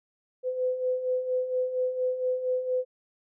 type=beating tone pair; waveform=sine; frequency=504 / 508.3 Hz; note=B4 / B4; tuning=+35 / +50 cents; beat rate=4.3 Hz; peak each=-33 / -26 dBFS; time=0.43-2.85 s; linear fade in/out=50 ms; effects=none